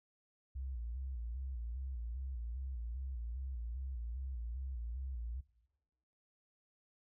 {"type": "tone with vibrato", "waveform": "sine", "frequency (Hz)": 61.74, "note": "B1", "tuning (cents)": 0, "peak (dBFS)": -39, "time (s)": [0.55, 5.41], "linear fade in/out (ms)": 10, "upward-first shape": "square", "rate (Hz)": 2.5, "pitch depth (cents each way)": 110, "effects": ["noise-tail reverb RT60 1.0 s tail -19 dB re dry"]}